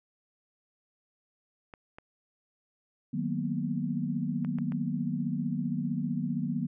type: clicks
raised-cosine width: 0.5 ms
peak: -30 dBFS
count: 5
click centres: 1.738 / 1.985 / 4.448 / 4.586 / 4.721 s
type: chord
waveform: sine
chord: B major seventh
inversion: first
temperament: just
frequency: 154.34 / 185.21 / 231.5 / 246.9 Hz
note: D#3 / F#3 / A#3 / B3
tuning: -14 / +2 / -12 / 0 cents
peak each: -34 dBFS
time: 3.13-6.67 s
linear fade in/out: 10 ms
effects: none